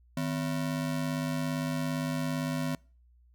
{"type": "ring-modulated tone", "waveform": "square", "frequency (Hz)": 205.8, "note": "G#3", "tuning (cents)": -16, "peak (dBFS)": -27, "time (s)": [0.17, 2.75], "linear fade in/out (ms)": 2, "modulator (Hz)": 48.8, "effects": ["noise-tail reverb RT60 0.4 s tail -25 dB re dry", "added 60 Hz sine -58 dBFS peak until 3.34 s"]}